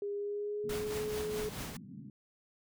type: tone with pitch glide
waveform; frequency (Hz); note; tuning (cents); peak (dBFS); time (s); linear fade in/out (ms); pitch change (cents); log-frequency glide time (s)
sine; 406.3 to 425.5; G#4 to G#4; -38 to +42; -34; 0.02-1.49; 2; +80; 0.14-0.95
type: band-pass noise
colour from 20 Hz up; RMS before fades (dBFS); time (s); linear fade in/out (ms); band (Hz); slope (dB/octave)
white; -48; 0.64-2.1; 2; 120 to 260; 48
type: noise with tremolo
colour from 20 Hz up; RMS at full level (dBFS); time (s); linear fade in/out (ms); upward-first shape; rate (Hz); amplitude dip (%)
pink; -40; 0.69-1.77; 5; triangle; 4.6; 60
effects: none